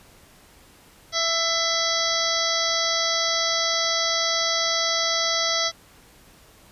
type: harmonic tone with a mistuned harmonic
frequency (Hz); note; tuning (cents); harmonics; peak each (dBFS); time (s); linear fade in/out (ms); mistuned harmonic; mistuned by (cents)
662; E5; +7; 1 / 2 / 3 / 5 / 6 / 7 / 8 / 9; -29 / -29 / -29 / -29 / -29 / -29 / -29 / -29; 1.12-5.72; 50; 3; +17
effects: pink hiss -52 dBFS RMS until 6.71 s + resampled to 32000 Hz